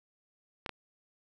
clicks, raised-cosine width 0.3 ms, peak -19 / -21 dBFS, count 2, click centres 0.662 / 0.693 s, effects none

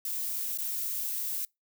violet noise with dropouts, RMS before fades -33 dBFS, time 0.05-1.45 s, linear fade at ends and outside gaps 2 ms, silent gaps 0.575-0.585 s, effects noise-tail reverb RT60 0.2 s tail -26 dB re dry

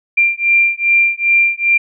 sine beating tone pair, 2376 / 2378.5 Hz, D7 / D7, +20 / +21 cents, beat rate 2.5 Hz, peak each -13 dBFS, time 0.17-1.78 s, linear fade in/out 10 ms, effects none

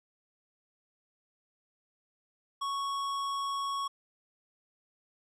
sine tone with hard clipping, 1108.7 Hz, C#6, in tune, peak -33 dBFS, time 2.61-3.88 s, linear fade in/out 10 ms, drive 13 dB, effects none

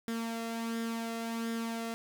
sawtooth tone with flanger, 228.8 Hz, A#3, 32 cents flat, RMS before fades -36 dBFS, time 0.08-1.94 s, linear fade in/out 0 ms, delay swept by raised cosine 0.57 to 1.54 ms, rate 1.4 Hz, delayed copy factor +0.5, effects none

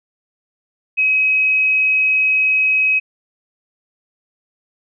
sine tone, 2543 Hz, D#7, 37 cents sharp, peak -12 dBFS, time 0.97-3 s, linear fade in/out 20 ms, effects none

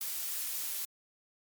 blue noise, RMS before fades -36 dBFS, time 0.01-0.85 s, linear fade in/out 2 ms, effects MP3 96 kbps

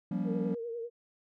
triangle chord, G half-diminished seventh, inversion third, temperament just, 176.4 / 196 / 235.2 / 282.2 Hz, F3 / G3 / Bb3 / Db4, +18 / 0 / +16 / +31 cents, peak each -32 / -32 / -35 / -37 dBFS, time 0.11-0.55 s, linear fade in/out 5 ms
sine tone with vibrato, 466.2 Hz, A#4, in tune, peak -35 dBFS, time 0.24-0.9 s, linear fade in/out 50 ms, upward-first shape triangle, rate 10 Hz, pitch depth 59 cents each way
effects none

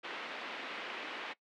white band-pass noise, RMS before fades -43 dBFS, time 0.03-1.34 s, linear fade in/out 20 ms, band 250 to 3000 Hz, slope 24 dB/octave, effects noise-tail reverb RT60 0.1 s tail -20 dB re dry

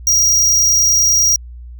square tone, 5710 Hz, F8, 37 cents sharp, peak -10 dBFS, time 0.07-1.36 s, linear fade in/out 2 ms, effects added 60 Hz sine -30 dBFS peak until 1.79 s

